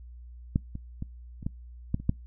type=clicks; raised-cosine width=5 ms; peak=-11 / -24 / -21 / -28 / -17 / -13 / -27 / -10 dBFS; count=8; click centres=0.559 / 0.754 / 1.024 / 1.428 / 1.465 / 1.944 / 2 / 2.094 s; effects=noise-tail reverb RT60 0.2 s tail -26 dB re dry + added 60 Hz sine -43 dBFS peak until 2.26 s